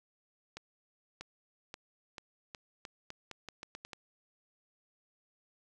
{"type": "accelerating click train", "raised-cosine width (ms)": 0.2, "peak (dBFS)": -26, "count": 13, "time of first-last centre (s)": [0.57, 3.932], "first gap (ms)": 640, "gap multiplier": 0.83, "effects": []}